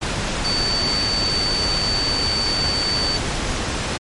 sine tone in noise, 4552 Hz, C#8, 45 cents sharp, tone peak -19 dBFS, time 0.44-3.18 s, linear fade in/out 20 ms, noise pink, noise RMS -23 dBFS, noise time 0.01-3.98 s, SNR +1 dB, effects low-pass 7000 Hz 12 dB/octave + MP3 48 kbps

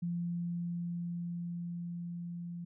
sine tone with level ramp, 172.6 Hz, F3, 20 cents flat, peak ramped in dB -32 to -39 dBFS, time 0.02-2.65 s, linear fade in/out 10 ms, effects none

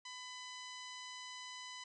10% pulse tone, 1002 Hz, B5, 25 cents sharp, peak -38 dBFS, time 0.05-1.84 s, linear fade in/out 5 ms, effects resampled to 22050 Hz

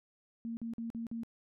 sine tone bursts, 230.1 Hz, A#3, 22 cents flat, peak -36 dBFS, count 5, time 0.45-1.234 s, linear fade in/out 0 ms, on 120 ms, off 46 ms, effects none

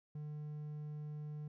triangle tone, 150 Hz, D3, 37 cents sharp, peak -40 dBFS, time 0.15-1.48 s, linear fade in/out 5 ms, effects none

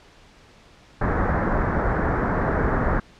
pink low-pass noise, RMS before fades -22 dBFS, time 1.01-3 s, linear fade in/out 5 ms, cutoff 1800 Hz, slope 48 dB/octave, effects pink hiss -51 dBFS RMS until 3.19 s + low-pass 5000 Hz 12 dB/octave

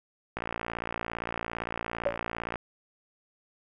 click train, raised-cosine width 0.5 ms, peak -17 dBFS, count 127, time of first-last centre 0.37-2.558 s, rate 57.6 Hz
sine tone with exponential decay, 569 Hz, C#5, 45 cents sharp, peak -19 dBFS, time 2.06-2.17 s, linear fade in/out 2 ms, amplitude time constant 22 ms
effects none

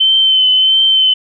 sine tone with vibrato, 3073 Hz, G7, 35 cents flat, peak -7 dBFS, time 0-1.14 s, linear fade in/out 10 ms, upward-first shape triangle, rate 1.5 Hz, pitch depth 28 cents each way, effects none

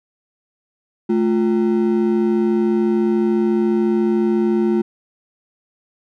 triangle ring-modulated tone, 284.3 Hz, C#4, 44 cents sharp, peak -9 dBFS, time 1.09-4.82 s, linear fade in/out 10 ms, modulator 67 Hz, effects none

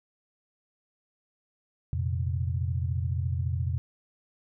sine chord, F suspended fourth, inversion none, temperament equal, 87.31 / 116.54 / 130.81 Hz, F2 / Bb2 / C3, 0 / 0 / 0 cents, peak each -28 / -33 / -32 dBFS, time 1.93-3.78 s, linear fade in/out 0 ms, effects none

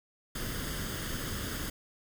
pink noise with comb filter, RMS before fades -36 dBFS, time 0.35-1.7 s, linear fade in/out 5 ms, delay 0.61 ms, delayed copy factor +0.6, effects none

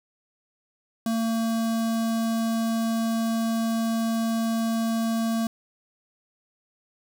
square tone with notch filter, 226.7 Hz, A#3, 48 cents flat, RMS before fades -25 dBFS, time 1.06-5.47 s, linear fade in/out 2 ms, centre 2200 Hz, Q 1.4, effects none

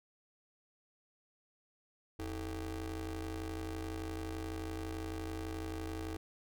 30% pulse ring-modulated tone, 118.1 Hz, A#2, 23 cents sharp, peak -33 dBFS, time 2.19-6.17 s, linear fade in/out 5 ms, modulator 203 Hz, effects none

